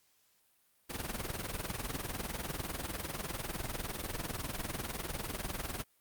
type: noise with tremolo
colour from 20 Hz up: pink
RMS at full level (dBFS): -35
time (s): 0.89-5.84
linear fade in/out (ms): 20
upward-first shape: triangle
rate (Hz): 20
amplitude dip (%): 85
effects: white hiss -71 dBFS RMS until 6 s + Opus 48 kbps